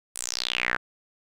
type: tone with band-pass filter sweep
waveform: sawtooth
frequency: 61.2 Hz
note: B1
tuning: 15 cents flat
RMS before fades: -29 dBFS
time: 0.15-0.77 s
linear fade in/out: 10 ms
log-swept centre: 9600 to 1500 Hz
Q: 5.1
effects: none